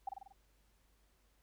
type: tone with echo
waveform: sine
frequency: 784 Hz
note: G5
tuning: in tune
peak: -35 dBFS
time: 0.07-0.09 s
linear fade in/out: 5 ms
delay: 47 ms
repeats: 5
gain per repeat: -4 dB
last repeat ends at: 0.325 s
effects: added 50 Hz sine -70 dBFS peak until 1.42 s + pink hiss -75 dBFS RMS until 1.42 s